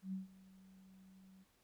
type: tone with ADSR envelope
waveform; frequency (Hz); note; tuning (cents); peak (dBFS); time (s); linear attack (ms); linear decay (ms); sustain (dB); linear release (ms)
sine; 189.7; F#3; +43; -38; 0.02-1.45; 110; 140; -21; 33
effects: pink hiss -74 dBFS RMS until 1.63 s